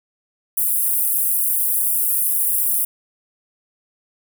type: high-pass noise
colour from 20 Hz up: pink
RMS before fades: -19 dBFS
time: 0.57-2.85 s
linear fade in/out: 5 ms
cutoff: 9700 Hz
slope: 48 dB/octave
effects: none